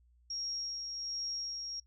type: tone with tremolo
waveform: sine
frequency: 5588 Hz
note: F8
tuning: in tune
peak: -35 dBFS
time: 0.3-1.8 s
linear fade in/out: 5 ms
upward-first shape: sine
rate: 1.3 Hz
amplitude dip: 35%
effects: noise-tail reverb RT60 0.1 s tail -21 dB re dry + added 60 Hz sine -63 dBFS peak until 1.86 s